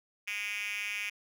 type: tone with high-pass filter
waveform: 5% pulse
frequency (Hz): 205.9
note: G#3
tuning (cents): -15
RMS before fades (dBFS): -36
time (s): 0.27-1.1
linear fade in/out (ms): 10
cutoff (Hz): 2400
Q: 5.5
effects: none